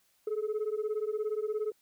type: beating tone pair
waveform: sine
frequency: 419.6 / 436.6 Hz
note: G#4 / A4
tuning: +18 / -13 cents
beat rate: 17 Hz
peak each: -31 dBFS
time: 0.27-1.72 s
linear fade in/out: 5 ms
effects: tanh soft clip ceiling -27 dBFS + white hiss -70 dBFS RMS until 1.81 s